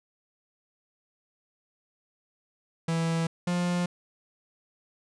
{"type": "tone pair in turn", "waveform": "45% pulse", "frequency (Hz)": [164.81, 176.33], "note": ["E3", "F3"], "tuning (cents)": [0, 17], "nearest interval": "minor second", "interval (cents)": 117, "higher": "second", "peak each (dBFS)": -25, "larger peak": "neither", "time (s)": [[2.88, 3.27], [3.47, 3.86]], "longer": "neither", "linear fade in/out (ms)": 5, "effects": ["resampled to 22050 Hz"]}